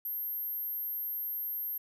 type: tone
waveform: sine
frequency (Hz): 12790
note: G9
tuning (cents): +34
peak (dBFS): -33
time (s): 0.05-1.78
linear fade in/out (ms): 5
effects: none